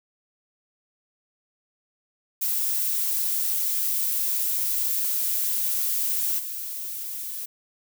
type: noise with level steps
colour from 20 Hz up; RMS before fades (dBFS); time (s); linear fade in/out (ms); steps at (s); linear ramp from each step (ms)
violet; -25 / -33; 2.41-7.46; 10; 6.38; 20
effects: none